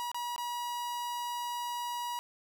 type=tone with dropouts; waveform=45% pulse; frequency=964 Hz; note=B5; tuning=42 cents flat; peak=-34 dBFS; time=0-2.19 s; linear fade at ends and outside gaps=0 ms; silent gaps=0.116-0.145 / 0.362-0.38 s; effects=none